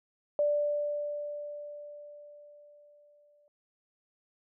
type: tone with exponential decay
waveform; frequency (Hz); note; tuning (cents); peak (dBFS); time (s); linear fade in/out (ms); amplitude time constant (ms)
sine; 587.3; D5; 0; -23; 0.39-3.48; 1; 670
effects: none